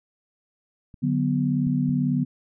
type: clicks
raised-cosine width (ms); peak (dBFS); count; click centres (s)
5; -32 / -28 / -28; 3; 0.942 / 1.67 / 1.893
type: chord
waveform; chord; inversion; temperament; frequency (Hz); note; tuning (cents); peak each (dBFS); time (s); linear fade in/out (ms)
sine; B minor; first; equal; 146.83 / 185 / 246.9; D3 / F#3 / B3; 0 / 0 / 0; -24 / -27 / -23; 1.02-2.25; 20
effects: none